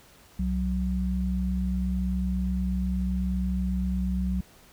sine tone pair together, 64.5 / 185.35 Hz, C2 / F#3, -24 / +3 cents, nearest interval octave + tritone, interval 1827 cents, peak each -27 dBFS, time 0.39-4.41 s, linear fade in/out 5 ms, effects pink hiss -55 dBFS RMS until 4.72 s

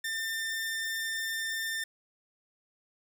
sawtooth tone, 1797 Hz, A6, 36 cents sharp, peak -28 dBFS, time 0.04-1.84 s, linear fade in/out 5 ms, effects none

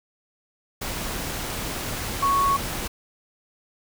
sine tone in noise, 1108.7 Hz, C#6, in tune, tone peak -18 dBFS, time 2.22-2.57 s, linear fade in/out 10 ms, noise pink, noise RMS -30 dBFS, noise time 0.81-2.88 s, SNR +9 dB, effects none

